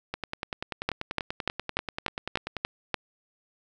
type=two click trains; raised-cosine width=0.3 ms; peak=-15 / -9 dBFS; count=26 / 8; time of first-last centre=0.14-2.567 / 0.89-2.943 s; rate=10.3 / 3.41 Hz; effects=none